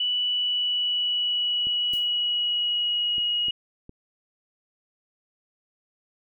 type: tone with pitch glide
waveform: sine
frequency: 2960 to 2894 Hz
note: F#7 to F#7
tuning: 0 to -39 cents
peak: -22 dBFS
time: 0-3.51 s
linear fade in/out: 5 ms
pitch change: -39 cents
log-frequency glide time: 0.28-3.3 s
type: clicks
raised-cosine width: 3 ms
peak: -30 dBFS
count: 5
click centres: 1.67 / 1.936 / 3.182 / 3.484 / 3.894 s
type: noise with exponential decay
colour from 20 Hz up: blue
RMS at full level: -41 dBFS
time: 1.93-2.17 s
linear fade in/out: 1 ms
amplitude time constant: 51 ms
effects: none